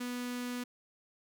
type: tone with notch filter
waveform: sawtooth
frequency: 246 Hz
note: B3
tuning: 7 cents flat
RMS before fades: -38 dBFS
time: 0-0.64 s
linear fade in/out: 10 ms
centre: 660 Hz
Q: 1.1
effects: none